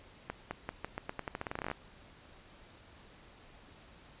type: accelerating click train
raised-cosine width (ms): 0.5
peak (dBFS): -21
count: 20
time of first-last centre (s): 0.3-1.715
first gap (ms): 210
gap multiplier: 0.86
effects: pink hiss -57 dBFS RMS until 4.2 s + resampled to 8000 Hz